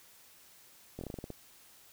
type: slowing click train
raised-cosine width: 2 ms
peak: -27 dBFS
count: 9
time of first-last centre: 0.99-1.303 s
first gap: 22 ms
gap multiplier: 1.16
effects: white hiss -59 dBFS RMS until 1.92 s

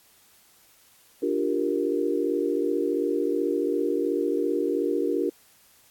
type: chord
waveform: sine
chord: G minor seventh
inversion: second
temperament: equal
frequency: 293.7 / 349.2 / 392 / 466.2 Hz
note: D4 / F4 / G4 / Bb4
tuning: 0 / 0 / 0 / 0 cents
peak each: -28 dBFS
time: 1.22-5.3 s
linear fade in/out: 10 ms
effects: white hiss -58 dBFS RMS until 5.9 s + AAC 64 kbps

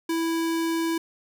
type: tone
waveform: square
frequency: 329.6 Hz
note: E4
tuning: in tune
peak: -24 dBFS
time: 0.09-0.98 s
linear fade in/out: 5 ms
effects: none

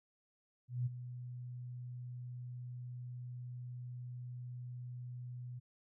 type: tone with ADSR envelope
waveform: sine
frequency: 123.47 Hz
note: B2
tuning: in tune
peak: -31 dBFS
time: 0.68-5.6 s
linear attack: 180 ms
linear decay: 22 ms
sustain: -12 dB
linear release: 19 ms
effects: none

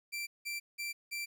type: tone bursts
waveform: sawtooth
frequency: 2349 Hz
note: D7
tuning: in tune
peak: -33 dBFS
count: 4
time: 0.12-1.26 s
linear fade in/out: 20 ms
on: 150 ms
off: 180 ms
effects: 12-bit

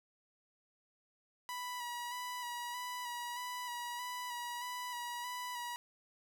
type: tone with vibrato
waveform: sawtooth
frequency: 976 Hz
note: B5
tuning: 21 cents flat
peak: -36 dBFS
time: 1.49-5.76 s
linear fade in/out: 0 ms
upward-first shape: square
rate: 1.6 Hz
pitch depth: 23 cents each way
effects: none

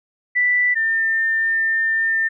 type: tone pair in turn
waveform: sine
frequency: 1975.5 / 1800.9 Hz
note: B6 / A6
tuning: 0 / +40 cents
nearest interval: major second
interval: 160 cents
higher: first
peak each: -14 / -16 dBFS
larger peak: first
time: 0.35-0.75 / 0.75-2.29 s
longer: second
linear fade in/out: 20 ms
effects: none

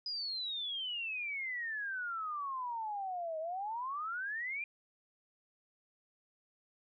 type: exponential two-way sweep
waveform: sine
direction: down then up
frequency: 4995 to 622.3 to 2432 Hz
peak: -36 dBFS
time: 0.06-4.64 s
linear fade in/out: 2 ms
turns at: 3.39 s
effects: none

